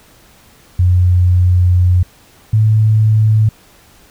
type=tone pair in turn; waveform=sine; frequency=89.8 / 108.7 Hz; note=F2 / A2; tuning=+49 / -21 cents; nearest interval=minor third; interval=330 cents; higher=second; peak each=-7 dBFS; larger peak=neither; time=0.79-2.03 / 2.53-3.49 s; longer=first; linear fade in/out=5 ms; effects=pink hiss -46 dBFS RMS until 4.1 s